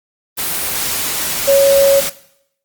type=tone in noise; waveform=sine; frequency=554.4 Hz; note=C#5; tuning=in tune; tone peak=-7 dBFS; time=1.47-2.01 s; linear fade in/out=20 ms; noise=white; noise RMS=-19 dBFS; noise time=0.37-2.1 s; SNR=+9 dB; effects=noise-tail reverb RT60 0.7 s tail -17 dB re dry + Opus 24 kbps